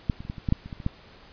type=clicks; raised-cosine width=5 ms; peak=-10 / -25 / -29 / -19 / -26 / -13 / -8 / -26 / -23 / -26 / -12 dBFS; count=11; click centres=0.098 / 0.205 / 0.251 / 0.299 / 0.382 / 0.488 / 0.524 / 0.66 / 0.728 / 0.802 / 0.864 s; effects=pink hiss -51 dBFS RMS until 1.32 s + resampled to 11025 Hz